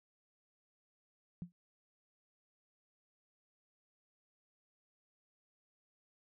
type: tone with exponential decay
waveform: sine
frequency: 174.61 Hz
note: F3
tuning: in tune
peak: -36 dBFS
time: 1.42-1.52 s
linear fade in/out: 0 ms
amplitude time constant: 21 ms
effects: none